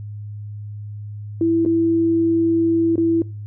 sine tone with dropouts, 331.1 Hz, E4, 8 cents sharp, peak -14 dBFS, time 1.41-3.22 s, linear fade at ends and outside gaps 2 ms, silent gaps 1.651-1.66 / 2.957-2.979 s, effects noise-tail reverb RT60 0.4 s tail -23 dB re dry + added 104 Hz sine -29 dBFS peak until 3.46 s

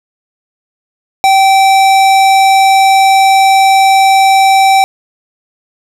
sine tone with hard clipping, 775 Hz, G5, 20 cents flat, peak -6 dBFS, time 1.24-4.84 s, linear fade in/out 0 ms, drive 18 dB, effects none

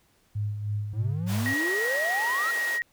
sine tone with tremolo, 104.2 Hz, G#2, 6 cents sharp, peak -25 dBFS, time 0.35-1.54 s, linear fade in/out 10 ms, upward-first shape sine, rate 3.2 Hz, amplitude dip 50%
triangle exponential sweep, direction up, 103.1 to 1397 Hz, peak -27 dBFS, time 0.93-2.51 s, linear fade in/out 5 ms
pink high-pass noise, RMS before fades -37 dBFS, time 1.26-2.8 s, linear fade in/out 50 ms, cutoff 440 Hz, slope 24 dB/octave
sine tone with pitch glide, 1900 to 1889.1 Hz, A#6 to A#6, +33 to +23 cents, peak -25 dBFS, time 1.46-2.82 s, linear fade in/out 0 ms, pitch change -10 cents, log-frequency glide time 2.29-2.67 s
effects pink hiss -65 dBFS RMS until 2.92 s

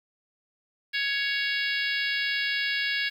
harmonic tone, 557 Hz, C#5, 8 cents sharp, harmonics 3 / 4 / 5 / 6 / 7 / 8 / 9, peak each -29 / -31 / -33 / -35 / -36 / -37 / -38 dBFS, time 0.93-3.1 s, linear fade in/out 20 ms, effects 9-bit

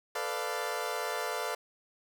20% pulse chord, B half-diminished seventh, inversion third, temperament equal with one note detuned, 440 / 497.6 / 587.3 / 698.5 Hz, A4 / B4 / D5 / F5, 0 / +13 / 0 / 0 cents, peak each -33 dBFS, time 0.15-1.55 s, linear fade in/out 5 ms, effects none

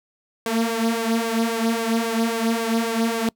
sawtooth tone with flanger, 228 Hz, A#3, 38 cents flat, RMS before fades -22 dBFS, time 0.46-3.29 s, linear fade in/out 2 ms, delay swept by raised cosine 1.8 to 4.2 ms, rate 3.7 Hz, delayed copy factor +0.65, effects noise-tail reverb RT60 0.1 s tail -25 dB re dry

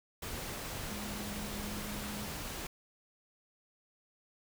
sine tone in noise, 207.7 Hz, G#3, in tune, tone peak -42 dBFS, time 0.88-2.27 s, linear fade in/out 5 ms, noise pink, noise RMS -41 dBFS, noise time 0.22-2.67 s, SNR -4 dB, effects none

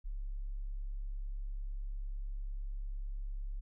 sine tone, 34.43 Hz, C#1, 11 cents flat, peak -36 dBFS, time 0.04-3.61 s, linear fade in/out 20 ms, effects none

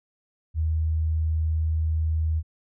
sine tone, 79.4 Hz, D#2, 36 cents sharp, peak -21 dBFS, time 0.54-2.43 s, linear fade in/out 50 ms, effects none

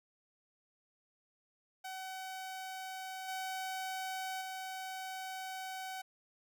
sawtooth tone with level steps, 756 Hz, F#5, 37 cents sharp, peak -38 / -34 / -37 dBFS, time 1.84-6.02 s, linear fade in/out 10 ms, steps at 3.28 / 4.41 s, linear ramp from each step 5 ms, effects none

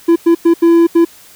triangle tone bursts at uneven times, 336.4 Hz, E4, 35 cents sharp, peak -3 dBFS, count 5, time 0.08-0.16 / 0.26-0.35 / 0.45-0.54 / 0.62-0.87 / 0.95-1.05 s, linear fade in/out 10 ms, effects white hiss -41 dBFS RMS until 1.35 s

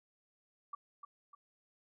sine tone with echo, 1154 Hz, D6, 31 cents flat, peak -39 dBFS, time 0.73-0.75 s, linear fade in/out 5 ms, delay 300 ms, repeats 2, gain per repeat -7 dB, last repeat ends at 1.35 s, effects none

